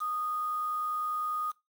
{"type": "tone with quantisation", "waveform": "sine", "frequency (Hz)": 1235, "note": "D#6", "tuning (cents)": -13, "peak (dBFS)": -30, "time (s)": [0, 1.52], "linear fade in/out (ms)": 20, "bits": 8, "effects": ["noise-tail reverb RT60 0.2 s tail -19 dB re dry"]}